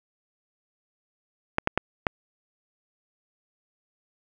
clicks, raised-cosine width 0.5 ms, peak -6 dBFS, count 4, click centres 1.584 / 1.674 / 1.776 / 2.068 s, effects none

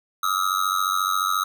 square tone with amplitude modulation, 1277 Hz, D#6, 45 cents sharp, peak -17 dBFS, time 0.23-1.44 s, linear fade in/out 5 ms, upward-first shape sine, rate 94.3 Hz, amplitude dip 100%, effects none

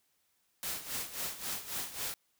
white noise with tremolo, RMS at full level -36 dBFS, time 0.63-2.14 s, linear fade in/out 0 ms, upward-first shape sine, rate 3.7 Hz, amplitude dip 75%, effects white hiss -75 dBFS RMS until 2.39 s

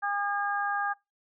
harmonic tone, 405.5 Hz, G#4, 41 cents flat, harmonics 2 / 3 / 4, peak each -30 / -33 / -31 dBFS, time 0.02-0.94 s, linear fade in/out 20 ms, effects noise-tail reverb RT60 0.2 s tail -22 dB re dry

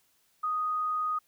sine tone, 1244.5 Hz, D#6, in tune, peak -27 dBFS, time 0.43-1.19 s, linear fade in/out 10 ms, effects white hiss -69 dBFS RMS until 1.27 s

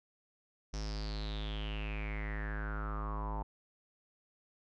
square tone with low-pass filter sweep, 52.6 Hz, G#1, 23 cents sharp, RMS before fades -38 dBFS, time 0.73-3.43 s, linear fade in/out 10 ms, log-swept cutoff 5700 to 890 Hz, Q 8.7, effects none

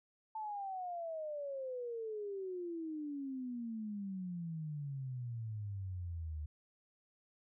sine exponential sweep, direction down, 886 to 74.3 Hz, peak -39 dBFS, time 0.35-6.46 s, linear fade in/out 5 ms, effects none

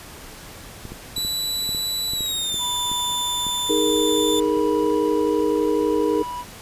clicks, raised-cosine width 3 ms, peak -21 dBFS, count 11, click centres 0.853 / 0.92 / 1.181 / 1.249 / 1.692 / 1.748 / 2.135 / 2.207 / 2.543 / 2.916 / 3.467 s
sawtooth tone with pitch glide, 3951 to 3540 Hz, B7 to A7, 0 to +10 cents, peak -20 dBFS, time 1.16-4.4 s, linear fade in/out 5 ms, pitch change -190 cents, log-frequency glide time 2.13-2.58 s
triangle tone with tremolo, 980 Hz, B5, 14 cents flat, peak -25 dBFS, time 2.58-6.45 s, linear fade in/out 50 ms, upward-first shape triangle, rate 0.57 Hz, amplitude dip 40%
sine chord, D# suspended fourth, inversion none, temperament just, 311.1 / 414.8 / 466.7 Hz, D#4 / G#4 / A#4, 0 / -2 / +2 cents, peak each -22 dBFS, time 3.69-6.23 s, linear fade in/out 10 ms
effects pink hiss -40 dBFS RMS until 6.61 s + resampled to 32000 Hz

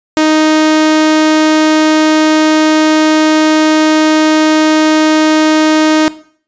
sawtooth tone, 311.1 Hz, D#4, in tune, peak -3 dBFS, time 0.17-6.08 s, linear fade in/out 0 ms, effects noise-tail reverb RT60 0.5 s tail -17 dB re dry + resampled to 16000 Hz

